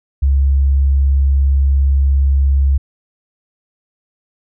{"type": "tone", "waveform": "sine", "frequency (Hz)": 68.6, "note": "C#2", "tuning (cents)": -17, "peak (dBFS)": -9, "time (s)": [0.22, 2.78], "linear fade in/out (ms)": 10, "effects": []}